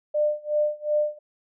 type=tone with tremolo; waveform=sine; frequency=599 Hz; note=D5; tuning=34 cents sharp; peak=-18 dBFS; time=0.14-1.19 s; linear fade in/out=10 ms; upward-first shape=sine; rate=2.7 Hz; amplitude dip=95%; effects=none